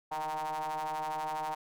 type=ring-modulated tone; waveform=square; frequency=76.9 Hz; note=D#2; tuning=20 cents flat; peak=-31 dBFS; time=0.11-1.55 s; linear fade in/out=10 ms; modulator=852 Hz; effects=none